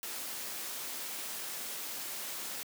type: noise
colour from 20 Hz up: white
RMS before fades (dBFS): -40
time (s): 0.03-2.63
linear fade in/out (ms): 0
effects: high-pass 200 Hz 12 dB/octave